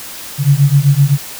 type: beating tone pair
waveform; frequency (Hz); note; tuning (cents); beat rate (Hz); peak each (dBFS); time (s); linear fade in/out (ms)
sine; 137.1 / 144.9; C#3 / D3; -19 / -23; 7.8; -10 / -10; 0.38-1.18; 50
effects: white hiss -29 dBFS RMS until 1.39 s